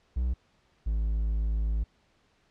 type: tone pair in turn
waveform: triangle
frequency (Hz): 61.8 / 53.97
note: B1 / A1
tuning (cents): +2 / -33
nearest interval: major second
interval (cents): 235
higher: first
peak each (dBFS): -23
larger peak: neither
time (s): 0.16-0.34 / 0.86-1.84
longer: second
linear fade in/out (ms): 10
effects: pink hiss -67 dBFS RMS until 2.5 s + low-pass 5000 Hz 12 dB/octave